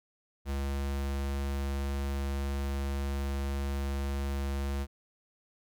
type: tone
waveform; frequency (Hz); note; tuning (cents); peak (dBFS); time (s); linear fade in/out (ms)
square; 69.3; C#2; 0; -31; 0.45-4.87; 50
effects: none